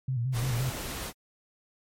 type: tone with vibrato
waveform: sine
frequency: 124.1 Hz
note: B2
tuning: 9 cents sharp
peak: -26 dBFS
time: 0.08-0.7 s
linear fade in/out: 5 ms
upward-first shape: square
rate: 5.8 Hz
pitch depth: 90 cents each way
type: noise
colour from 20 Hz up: pink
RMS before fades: -36 dBFS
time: 0.32-1.13 s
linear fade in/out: 50 ms
effects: MP3 64 kbps